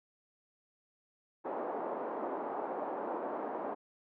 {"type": "band-pass noise", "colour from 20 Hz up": "white", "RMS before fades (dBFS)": -38, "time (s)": [1.44, 3.75], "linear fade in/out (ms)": 20, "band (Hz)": [280, 910], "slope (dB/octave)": 24, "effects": []}